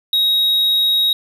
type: tone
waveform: triangle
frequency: 3791 Hz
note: A#7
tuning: 28 cents sharp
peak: -11 dBFS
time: 0.13-1.13 s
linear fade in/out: 2 ms
effects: none